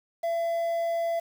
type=tone with quantisation; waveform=triangle; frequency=673 Hz; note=E5; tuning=36 cents sharp; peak=-23 dBFS; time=0.23-1.2 s; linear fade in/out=10 ms; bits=8; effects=none